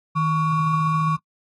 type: ring-modulated tone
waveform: triangle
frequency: 638 Hz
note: D#5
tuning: 43 cents sharp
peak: -13 dBFS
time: 0.15-1.17 s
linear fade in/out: 20 ms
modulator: 480 Hz
effects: noise-tail reverb RT60 0.1 s tail -25 dB re dry + AAC 32 kbps